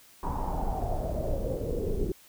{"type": "noise with low-pass filter sweep", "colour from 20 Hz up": "brown", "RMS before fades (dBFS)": -30, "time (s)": [0.23, 2.12], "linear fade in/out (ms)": 2, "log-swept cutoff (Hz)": [1000, 390], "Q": 7.4, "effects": ["white hiss -56 dBFS RMS until 2.28 s"]}